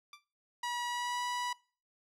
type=tone with exponential decay; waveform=15% pulse; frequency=1174.7 Hz; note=D6; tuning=in tune; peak=-39 dBFS; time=0.13-0.24 s; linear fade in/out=2 ms; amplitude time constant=22 ms
type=tone with pitch glide; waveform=sawtooth; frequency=966 to 979.5 Hz; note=B5 to B5; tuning=-39 to -15 cents; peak=-30 dBFS; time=0.63-1.53 s; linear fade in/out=5 ms; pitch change=+24 cents; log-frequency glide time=0.87-1.23 s
effects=noise-tail reverb RT60 0.4 s tail -22 dB re dry + low-pass 9000 Hz 12 dB/octave